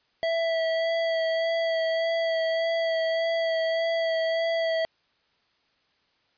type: tone with vibrato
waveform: square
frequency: 657 Hz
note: E5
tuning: 6 cents flat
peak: -24 dBFS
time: 0.23-4.85 s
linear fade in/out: 0 ms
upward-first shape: sine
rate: 1.7 Hz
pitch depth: 16 cents each way
effects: white hiss -68 dBFS RMS until 6.37 s + resampled to 11025 Hz